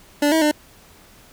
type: tone with pitch steps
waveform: 25% pulse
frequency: 291.5 / 320.7 / 300.1 Hz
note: D4 / E4 / D4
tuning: -13 / -48 / +38 cents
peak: -11 dBFS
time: 0.22-0.514 s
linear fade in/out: 5 ms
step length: 98 ms
effects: pink hiss -49 dBFS RMS until 1.32 s